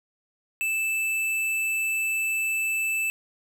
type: tone with hard clipping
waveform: triangle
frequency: 2637 Hz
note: E7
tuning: in tune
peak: -25 dBFS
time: 0.61-3.1 s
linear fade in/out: 0 ms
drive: 17 dB
effects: none